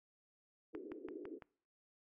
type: band-pass noise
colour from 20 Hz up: pink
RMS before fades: -49 dBFS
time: 0.73-1.39 s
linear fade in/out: 10 ms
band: 300 to 420 Hz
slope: 48 dB/octave
type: click train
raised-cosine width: 0.5 ms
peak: -36 dBFS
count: 5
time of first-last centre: 0.75-1.422 s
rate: 5.95 Hz
effects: noise-tail reverb RT60 0.6 s tail -26 dB re dry